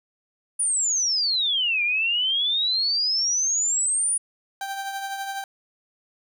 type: exponential two-way sweep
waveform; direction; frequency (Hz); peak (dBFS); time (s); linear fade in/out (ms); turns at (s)
sine; down then up; 9760 to 2365 to 9760; -20; 0.59-4.18; 10; 1.83
type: tone with tremolo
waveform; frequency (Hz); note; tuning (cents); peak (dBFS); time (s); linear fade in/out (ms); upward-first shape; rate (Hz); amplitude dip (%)
30% pulse; 784; G5; 0; -24; 4.61-5.44; 2; triangle; 12; 50
effects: none